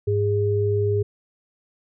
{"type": "tone pair together", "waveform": "sine", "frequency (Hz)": [102.56, 410], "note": ["G#2", "G#4"], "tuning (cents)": [-21, -22], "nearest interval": "2 octaves", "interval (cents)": 2399, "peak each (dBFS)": -21, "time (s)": [0.07, 1.03], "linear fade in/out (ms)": 10, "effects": []}